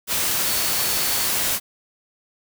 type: tone in noise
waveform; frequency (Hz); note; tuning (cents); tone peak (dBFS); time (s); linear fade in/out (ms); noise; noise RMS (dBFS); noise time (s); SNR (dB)
sine; 4442; C#8; +3; -31; 0.44-1.29; 50; white; -22; 0.07-1.6; -12
effects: none